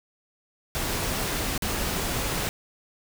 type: noise with dropouts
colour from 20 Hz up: pink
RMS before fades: -28 dBFS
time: 0.75-2.49 s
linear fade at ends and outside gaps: 0 ms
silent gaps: 1.578-1.622 s
effects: none